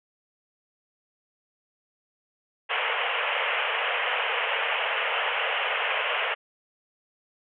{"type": "band-pass noise", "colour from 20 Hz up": "white", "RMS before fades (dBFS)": -27, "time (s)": [2.69, 6.35], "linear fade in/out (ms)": 20, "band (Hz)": [440, 3100], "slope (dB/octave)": 96, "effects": []}